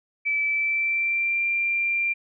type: tone with pitch glide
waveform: sine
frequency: 2311 to 2375 Hz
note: D7 to D7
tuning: -28 to +19 cents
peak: -21 dBFS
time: 0.25-2.14 s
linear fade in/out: 20 ms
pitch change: +47 cents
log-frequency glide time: 0.45-1.44 s
effects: none